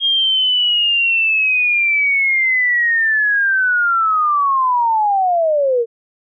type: linear sweep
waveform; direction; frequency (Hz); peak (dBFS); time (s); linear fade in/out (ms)
sine; down; 3247 to 450.5; -12; 0-5.86; 50
effects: none